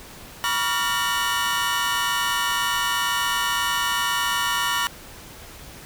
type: tone cluster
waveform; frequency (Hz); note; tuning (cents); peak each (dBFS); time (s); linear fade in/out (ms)
40% pulse; 965 / 1133 / 1395 / 1822 / 2957; B5 / C#6 / F6 / A#6 / F#7; -40 / +37 / -2 / -40 / -2; -27; 0.44-4.87; 0
effects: pink hiss -42 dBFS RMS until 5.85 s